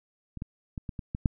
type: clicks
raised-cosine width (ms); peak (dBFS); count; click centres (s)
5; -26 / -22 / -22 / -22 / -23 / -19 / -10; 7; 0.373 / 0.421 / 0.778 / 0.892 / 0.992 / 1.149 / 1.258
effects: none